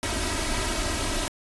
pink noise with comb filter, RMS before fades -27 dBFS, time 0.03-1.28 s, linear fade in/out 0 ms, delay 3.1 ms, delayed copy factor +0.8, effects resampled to 24000 Hz

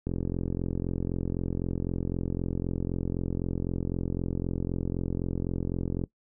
click train, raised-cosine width 3 ms, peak -17 dBFS, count 263, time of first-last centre 0.07-6.038 s, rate 43.9 Hz, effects noise-tail reverb RT60 0.1 s tail -19 dB re dry

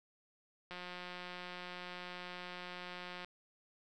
click train, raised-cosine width 0.3 ms, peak -30 dBFS, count 455, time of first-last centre 0.71-3.246 s, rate 179 Hz, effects none

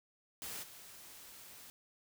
white noise with level steps, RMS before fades -44 / -54 dBFS, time 0.42-1.7 s, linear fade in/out 0 ms, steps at 0.62 s, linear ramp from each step 20 ms, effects none

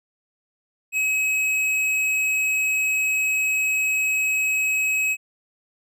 sine tone with hard clipping, 2555 Hz, D#7, 45 cents sharp, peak -21 dBFS, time 0.92-5.17 s, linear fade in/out 50 ms, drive 10 dB, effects none

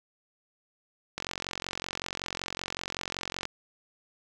click train, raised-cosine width 0.2 ms, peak -15 dBFS, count 104, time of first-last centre 1.18-3.454 s, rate 45.3 Hz, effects none

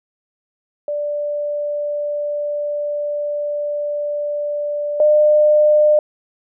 sine tone pair in turn, 587.3 / 602.1 Hz, D5 / D5, 0 / +43 cents, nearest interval unison, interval 43 cents, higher second, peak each -19 / -9 dBFS, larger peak second, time 0.88-5 / 5-5.99 s, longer first, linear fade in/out 2 ms, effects none

